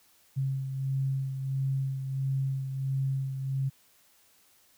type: beating tone pair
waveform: sine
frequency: 134.6 / 136.1 Hz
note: C3 / C#3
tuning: +49 / -31 cents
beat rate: 1.5 Hz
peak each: -28 / -37 dBFS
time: 0.36-3.7 s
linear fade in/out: 20 ms
effects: white hiss -63 dBFS RMS until 4.77 s